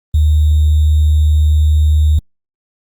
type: tone with sample-and-hold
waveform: sine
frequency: 76.2 Hz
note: D#2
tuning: 36 cents flat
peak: -7 dBFS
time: 0.14-2.19 s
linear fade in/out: 5 ms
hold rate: 3675 Hz
effects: Opus 32 kbps